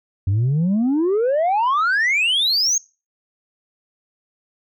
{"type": "exponential sweep", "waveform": "sine", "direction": "up", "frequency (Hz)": [92.1, 6645], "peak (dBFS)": -13, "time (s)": [0.27, 2.78], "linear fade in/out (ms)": 5, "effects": ["noise-tail reverb RT60 0.3 s tail -24 dB re dry", "tanh soft clip ceiling -14 dBFS"]}